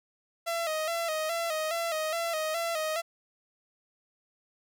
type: tone with vibrato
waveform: sawtooth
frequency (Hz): 649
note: E5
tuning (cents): -27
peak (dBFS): -25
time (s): 0.46-3.02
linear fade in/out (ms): 20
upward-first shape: square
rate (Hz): 2.4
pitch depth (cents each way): 65
effects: none